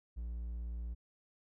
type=tone; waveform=triangle; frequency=58.27 Hz; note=A#1; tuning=in tune; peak=-36 dBFS; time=0.16-0.95 s; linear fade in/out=20 ms; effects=none